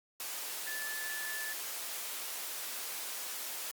sine tone in noise, 1741 Hz, A6, 19 cents flat, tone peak -39 dBFS, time 0.67-1.53 s, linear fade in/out 0 ms, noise white, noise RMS -40 dBFS, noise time 0.2-3.71 s, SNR -2 dB, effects high-pass 400 Hz 12 dB/octave + Opus 48 kbps

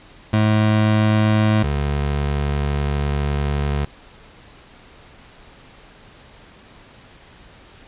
25% pulse tone pair in turn, 107.6 / 71.81 Hz, A2 / D2, -38 / -38 cents, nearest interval perfect fifth, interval 700 cents, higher first, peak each -10 / -15 dBFS, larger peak first, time 0.33-1.63 / 1.63-3.85 s, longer second, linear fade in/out 5 ms, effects pink hiss -46 dBFS RMS until 7.87 s + resampled to 8000 Hz

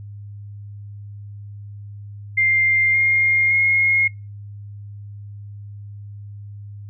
sine tone with pitch steps, 2102 / 2126 / 2151 Hz, C7 / C7 / C7, +7 / +27 / +47 cents, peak -14 dBFS, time 2.37-4.08 s, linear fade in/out 10 ms, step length 570 ms, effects noise-tail reverb RT60 0.3 s tail -25 dB re dry + added 102 Hz sine -33 dBFS peak until 6.89 s

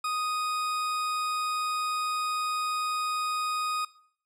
40% pulse tone, 1244.5 Hz, D#6, in tune, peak -27 dBFS, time 0.04-3.85 s, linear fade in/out 5 ms, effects noise-tail reverb RT60 0.6 s tail -20 dB re dry + low-pass 12000 Hz 12 dB/octave

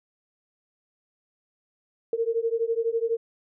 sine beating tone pair, 452.8 / 464.8 Hz, A4 / A#4, +50 / -5 cents, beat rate 12 Hz, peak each -26 / -26 dBFS, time 2.13-3.17 s, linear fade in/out 2 ms, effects none

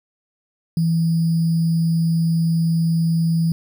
sine tone with sample-and-hold, 164.81 Hz, E3, in tune, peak -15 dBFS, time 0.77-3.52 s, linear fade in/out 2 ms, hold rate 4900 Hz, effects none

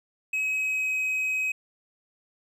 triangle tone with pitch glide, 2552 to 2534 Hz, D#7 to D#7, +43 to +31 cents, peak -23 dBFS, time 0.33-1.52 s, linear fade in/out 5 ms, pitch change -12 cents, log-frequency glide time 0.43-0.94 s, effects none

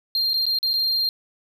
triangle tone with dropouts, 4192 Hz, C8, 2 cents sharp, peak -18 dBFS, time 0.15-1.09 s, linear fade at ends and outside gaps 1 ms, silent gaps 0.334-0.341 / 0.455-0.465 / 0.587-0.629 / 0.733-0.738 s, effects none

